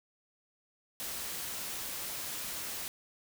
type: noise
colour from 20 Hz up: white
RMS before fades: -39 dBFS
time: 1-2.88 s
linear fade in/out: 0 ms
effects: none